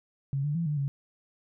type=tone with pitch steps; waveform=sine; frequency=138 / 147.2 / 168.1 / 148.8 / 139.3 Hz; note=C#3 / D3 / E3 / D3 / C#3; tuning=-7 / +4 / +34 / +23 / +9 cents; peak=-26 dBFS; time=0.33-0.88 s; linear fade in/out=0 ms; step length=110 ms; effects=none